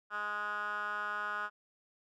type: tone with band-pass filter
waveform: 10% pulse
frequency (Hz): 208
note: G#3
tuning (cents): +3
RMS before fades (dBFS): -37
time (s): 0.1-1.5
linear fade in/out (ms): 50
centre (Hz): 1400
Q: 6.3
effects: none